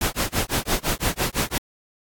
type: noise with tremolo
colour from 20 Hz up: pink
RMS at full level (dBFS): -21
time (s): 0.01-1.58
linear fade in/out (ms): 2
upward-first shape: sine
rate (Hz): 5.9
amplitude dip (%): 100
effects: AAC 64 kbps